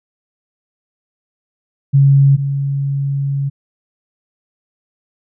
sine tone pair in turn, 138.59 / 139.16 Hz, C#3 / C#3, 0 / +7 cents, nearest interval unison, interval 7 cents, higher second, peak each -6 / -15 dBFS, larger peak first, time 1.93-2.37 / 2.37-3.5 s, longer second, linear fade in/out 20 ms, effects none

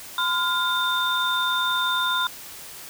sine tone cluster, 1019 / 1408 / 3611 Hz, C6 / F6 / A7, -46 / +14 / +44 cents, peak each -25 dBFS, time 0.18-2.27 s, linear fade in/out 2 ms, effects white hiss -40 dBFS RMS until 2.89 s

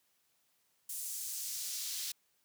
pink noise with high-pass filter sweep, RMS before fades -40 dBFS, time 0.89-2.12 s, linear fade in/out 5 ms, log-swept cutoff 8700 to 4100 Hz, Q 1.2, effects white hiss -75 dBFS RMS until 2.44 s + high-pass 80 Hz 12 dB/octave

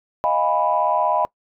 sine chord, F half-diminished seventh, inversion third, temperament equal with one note detuned, 622.3 / 698.5 / 819.2 / 987.8 Hz, Eb5 / F5 / Ab5 / Cb6, 0 / 0 / -24 / 0 cents, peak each -22 / -23 / -23 / -20 dBFS, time 0.24-1.25 s, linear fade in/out 0 ms, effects noise-tail reverb RT60 0.1 s tail -23 dB re dry + tanh soft clip ceiling -6 dBFS

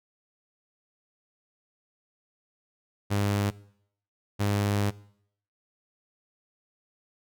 sawtooth tone pair in turn, 101.5 / 101.98 Hz, G#2 / G#2, -39 / -31 cents, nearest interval unison, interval 8 cents, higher second, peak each -20 dBFS, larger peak neither, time 3.1-3.51 / 4.39-4.91 s, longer second, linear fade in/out 20 ms, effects noise-tail reverb RT60 0.7 s tail -21 dB re dry

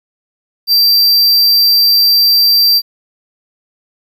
square tone, 4699 Hz, D8, in tune, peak -7 dBFS, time 0.67-2.82 s, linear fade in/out 50 ms, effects 8-bit

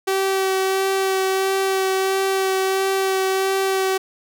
sawtooth tone with vibrato, 383.6 Hz, G4, 37 cents flat, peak -14 dBFS, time 0.07-3.98 s, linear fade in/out 10 ms, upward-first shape sine, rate 1.5 Hz, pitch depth 13 cents each way, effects none

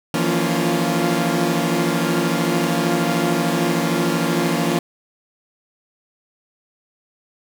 sawtooth tone cluster, 162.2 / 175.4 / 231.9 / 280.6 / 348.1 Hz, E3 / F3 / A#3 / C#4 / F4, -28 / +8 / -9 / +21 / -6 cents, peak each -20 dBFS, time 0.14-4.79 s, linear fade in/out 2 ms, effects none

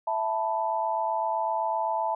sine chord, E suspended fourth, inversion none, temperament equal, 659.3 / 880 / 987.8 Hz, E5 / A5 / B5, 0 / 0 / 0 cents, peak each -30 / -27 / -32 dBFS, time 0.07-2.15 s, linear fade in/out 5 ms, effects none

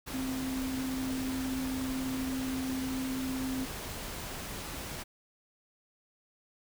sine tone in noise, 261.6 Hz, C4, in tune, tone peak -32 dBFS, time 0.13-3.66 s, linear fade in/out 20 ms, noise pink, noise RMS -40 dBFS, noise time 0.06-5.04 s, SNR +5 dB, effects none

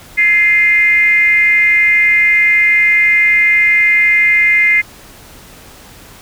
sine tone with frequency modulation, 2088 Hz, C7, 4 cents flat, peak -7 dBFS, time 0.17-4.82 s, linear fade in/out 20 ms, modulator 381 Hz, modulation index 0.46, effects pink hiss -38 dBFS RMS until 6.21 s

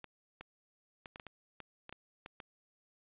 clicks, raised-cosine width 0.3 ms, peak -30 dBFS, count 11, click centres 0.043 / 0.41 / 1.058 / 1.159 / 1.198 / 1.267 / 1.603 / 1.894 / 1.926 / 2.261 / 2.402 s, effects resampled to 8000 Hz + 11-bit

